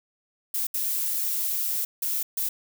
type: noise bursts at uneven times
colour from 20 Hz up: violet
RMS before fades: -27 dBFS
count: 4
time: 0.54-0.67 / 0.74-1.85 / 2.02-2.23 / 2.37-2.49 s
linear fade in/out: 5 ms
effects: none